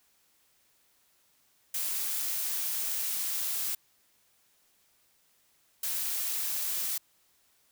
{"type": "noise bursts at uneven times", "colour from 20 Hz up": "blue", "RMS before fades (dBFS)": -32, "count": 2, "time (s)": [[1.74, 3.75], [5.83, 6.98]], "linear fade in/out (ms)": 5, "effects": ["white hiss -68 dBFS RMS until 7.71 s"]}